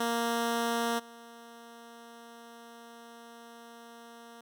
10% pulse tone with level steps, 233.1 Hz, A#3, in tune, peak -20 / -40 dBFS, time 0-4.41 s, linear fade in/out 5 ms, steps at 0.98 s, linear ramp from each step 20 ms, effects none

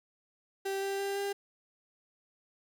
35% pulse tone with pitch steps, 390 / 393.2 / 396.4 / 399.6 Hz, G4 / G4 / G4 / G4, -9 / +5 / +19 / +33 cents, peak -30 dBFS, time 0.65-1.33 s, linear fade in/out 10 ms, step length 170 ms, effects none

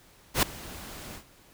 pink noise with ADSR envelope, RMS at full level -20 dBFS, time 0.34-1.24 s, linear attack 86 ms, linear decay 6 ms, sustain -22 dB, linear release 93 ms, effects pink hiss -57 dBFS RMS until 1.53 s

